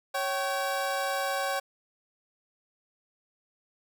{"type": "tone pair together", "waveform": "25% pulse", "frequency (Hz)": [553.6, 769], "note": ["C#5", "G5"], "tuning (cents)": [-2, -33], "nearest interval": "tritone", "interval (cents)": 569, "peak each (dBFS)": -27, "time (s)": [0.14, 1.6], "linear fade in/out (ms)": 10, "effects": []}